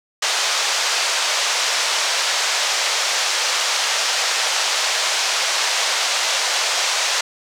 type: band-pass noise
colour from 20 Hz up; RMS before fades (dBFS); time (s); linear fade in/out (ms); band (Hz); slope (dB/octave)
white; -20; 0.22-7.21; 5; 540 to 6500; 24
effects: none